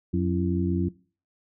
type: harmonic tone with a mistuned harmonic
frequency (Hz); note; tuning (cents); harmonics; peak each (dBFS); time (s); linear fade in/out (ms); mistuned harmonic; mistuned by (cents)
90.5; F#2; -38; 1 / 2 / 3 / 4; -27 / -25 / -30 / -29; 0.13-0.89; 10; 4; -120
effects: noise-tail reverb RT60 0.4 s tail -21 dB re dry